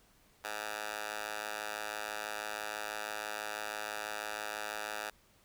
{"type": "tone with high-pass filter", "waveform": "10% pulse", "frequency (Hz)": 106.1, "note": "G#2", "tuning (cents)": 38, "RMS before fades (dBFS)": -40, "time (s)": [0.44, 5.1], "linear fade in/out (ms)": 5, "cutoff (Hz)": 970, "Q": 1.5, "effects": ["pink hiss -66 dBFS RMS until 5.44 s"]}